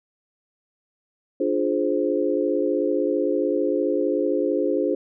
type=chord; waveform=sine; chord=D half-diminished seventh; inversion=none; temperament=equal with one note detuned; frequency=293.7 / 349.2 / 420.4 / 523.3 Hz; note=D4 / F4 / Ab4 / C5; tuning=0 / 0 / +21 / 0 cents; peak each=-25 dBFS; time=1.4-4.95 s; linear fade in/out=5 ms; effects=none